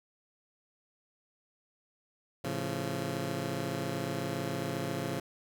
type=chord; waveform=15% pulse; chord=A augmented; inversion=none; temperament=just; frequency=110 / 137.5 / 171.88 Hz; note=A2 / C#3 / E#3; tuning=0 / -14 / -27 cents; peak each=-33 / -30 / -31 dBFS; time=2.44-5.2 s; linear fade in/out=5 ms; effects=none